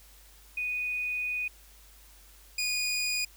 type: tone pair in turn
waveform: sine / 20% pulse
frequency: 2479 / 2462 Hz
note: D#7 / D#7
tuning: -7 / -19 cents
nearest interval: unison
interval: 12 cents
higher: first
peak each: -29 / -23 dBFS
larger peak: second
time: 0.57-1.48 / 2.58-3.25 s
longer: first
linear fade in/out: 5 ms
effects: added 50 Hz sine -55 dBFS peak until 3.36 s + white hiss -57 dBFS RMS until 3.36 s